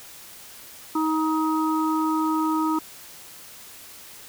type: harmonic tone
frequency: 315.1 Hz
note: D#4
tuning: 22 cents sharp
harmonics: 1 / 3 / 4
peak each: -22 / -27 / -28 dBFS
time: 0.95-2.79 s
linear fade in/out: 5 ms
effects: white hiss -44 dBFS RMS until 4.28 s